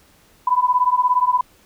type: beating tone pair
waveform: sine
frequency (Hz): 988 / 1005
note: B5 / B5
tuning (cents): 0 / +30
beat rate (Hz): 17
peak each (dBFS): -17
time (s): 0.47-1.41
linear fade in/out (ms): 5
effects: pink hiss -54 dBFS RMS until 1.65 s